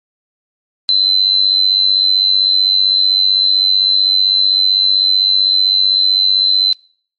sine tone with amplitude modulation, 4049 Hz, B7, 42 cents sharp, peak -5 dBFS, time 0.89-6.73 s, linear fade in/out 0 ms, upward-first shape sine, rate 95.7 Hz, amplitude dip 80%, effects noise-tail reverb RT60 0.5 s tail -24 dB re dry + MP3 48 kbps

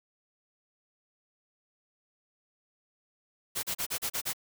white noise bursts, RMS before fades -32 dBFS, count 7, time 3.55-4.334 s, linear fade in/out 20 ms, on 82 ms, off 35 ms, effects none

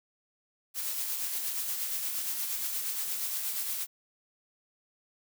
blue noise with tremolo, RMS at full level -32 dBFS, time 0.74-3.87 s, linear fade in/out 50 ms, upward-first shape sine, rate 8.5 Hz, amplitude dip 35%, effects none

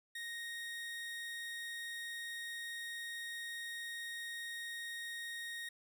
30% pulse tone, 1864.7 Hz, A#6, in tune, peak -39 dBFS, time 0.15-5.69 s, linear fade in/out 5 ms, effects none

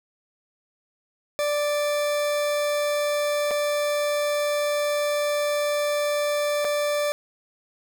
40% pulse tone with dropouts, 587.3 Hz, D5, in tune, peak -21 dBFS, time 1.39-7.12 s, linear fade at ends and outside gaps 0 ms, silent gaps 3.509-3.513 / 6.646-6.65 s, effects none

